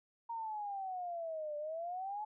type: exponential two-way sweep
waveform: sine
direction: down then up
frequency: 936 to 587.3 to 862 Hz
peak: -38 dBFS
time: 0.29-2.25 s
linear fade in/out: 10 ms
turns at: 1.57 s
effects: none